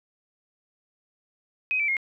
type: tone with pitch steps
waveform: sine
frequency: 2520 / 2324 / 2144 Hz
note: D#7 / D7 / C7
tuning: +21 / -19 / +42 cents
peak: -22 dBFS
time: 1.71-1.968 s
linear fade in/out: 0 ms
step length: 86 ms
effects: none